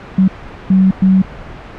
sine tone bursts at uneven times, 189.4 Hz, F#3, 41 cents sharp, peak -6 dBFS, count 3, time 0.18-0.28 / 0.7-0.91 / 1.02-1.22 s, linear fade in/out 5 ms, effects pink hiss -31 dBFS RMS until 1.78 s + low-pass 2000 Hz 12 dB/octave

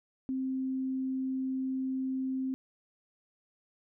sine tone, 262.4 Hz, C4, 5 cents sharp, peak -30 dBFS, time 0.29-2.54 s, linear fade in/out 0 ms, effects none

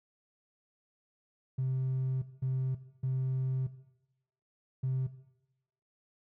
triangle tone bursts at uneven times, 130.81 Hz, C3, in tune, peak -25 dBFS, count 4, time 1.58-2.22 / 2.42-2.75 / 3.03-3.67 / 4.83-5.07 s, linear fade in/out 10 ms, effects noise-tail reverb RT60 0.9 s tail -18 dB re dry + tanh soft clip ceiling -26 dBFS

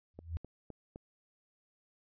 sine tone with exponential growth, 82.9 Hz, E2, 10 cents sharp, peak -30 dBFS, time 0.14-0.37 s, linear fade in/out 0 ms, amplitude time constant 48 ms
click train, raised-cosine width 2 ms, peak -32 dBFS, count 4, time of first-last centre 0.19-0.959 s, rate 3.9 Hz
effects resampled to 11025 Hz

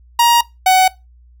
45% pulse tone pair in turn, 944 / 749.3 Hz, A#5 / F#5, +22 / +22 cents, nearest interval major third, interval 400 cents, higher first, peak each -8 dBFS, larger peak neither, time 0.19-0.41 / 0.66-0.88 s, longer neither, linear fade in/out 5 ms, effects noise-tail reverb RT60 0.2 s tail -20 dB re dry + added 60 Hz sine -43 dBFS peak until 1.4 s

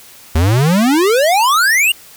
square exponential sweep, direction up, 75.3 to 2907 Hz, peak -10 dBFS, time 0.35-1.92 s, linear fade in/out 5 ms, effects white hiss -40 dBFS RMS until 2.16 s

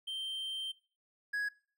triangle tone pair in turn, 3136 / 1666 Hz, G7 / G#6, 0 / +5 cents, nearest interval major seventh, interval 1095 cents, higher first, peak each -35 / -30 dBFS, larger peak second, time 0.07-0.72 / 1.33-1.49 s, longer first, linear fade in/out 10 ms, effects noise-tail reverb RT60 0.4 s tail -20 dB re dry

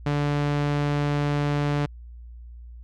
sawtooth tone with low-pass filter, 145.4 Hz, D3, 17 cents flat, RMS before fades -24 dBFS, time 0.06-1.86 s, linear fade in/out 5 ms, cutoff 4300 Hz, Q 0.54, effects added 59 Hz sine -39 dBFS peak until 2.83 s

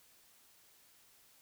silence, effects white hiss -65 dBFS RMS until 1.41 s

